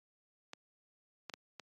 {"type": "clicks", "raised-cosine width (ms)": 0.2, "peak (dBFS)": [-27, -25, -25, -29], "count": 4, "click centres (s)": [0.534, 1.297, 1.338, 1.597], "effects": ["high-pass 200 Hz 12 dB/octave", "AAC 32 kbps"]}